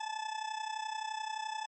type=tone with amplitude modulation; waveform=40% pulse; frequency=869 Hz; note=A5; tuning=22 cents flat; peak=-32 dBFS; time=0-1.66 s; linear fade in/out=10 ms; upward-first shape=sine; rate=31.6 Hz; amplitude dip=75%; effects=MP3 32 kbps